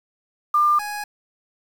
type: tone pair in turn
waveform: sine / 25% pulse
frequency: 1197 / 831.5 Hz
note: D6 / G#5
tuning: +33 / +2 cents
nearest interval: tritone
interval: 631 cents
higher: first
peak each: -14 / -23 dBFS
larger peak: first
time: 0.54-0.79 / 0.79-1.04 s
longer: neither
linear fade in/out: 5 ms
effects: 7-bit